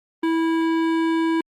sine tone with hard clipping, 327.2 Hz, E4, 13 cents flat, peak -20 dBFS, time 0.23-1.41 s, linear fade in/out 5 ms, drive 15 dB, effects Opus 24 kbps

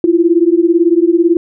sine beating tone pair, 331.1 / 349.1 Hz, E4 / F4, +8 / -1 cents, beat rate 18 Hz, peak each -10 dBFS, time 0.04-1.37 s, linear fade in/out 2 ms, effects none

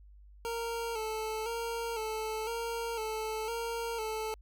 25% pulse tone with vibrato, 450.1 Hz, A4, 39 cents sharp, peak -30 dBFS, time 0.45-4.34 s, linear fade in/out 0 ms, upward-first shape square, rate 0.99 Hz, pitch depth 50 cents each way, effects added 50 Hz sine -52 dBFS peak until 4.41 s

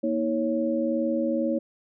sine tone cluster, 236.9 / 319 / 553 Hz, A#3 / D#4 / C#5, +28 / +43 / -4 cents, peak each -27 dBFS, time 0.03-1.59 s, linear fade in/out 10 ms, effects none

